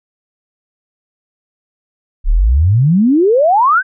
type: exponential sweep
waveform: sine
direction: up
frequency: 31.49 to 1609 Hz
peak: -7 dBFS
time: 2.24-3.83 s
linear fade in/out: 50 ms
effects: none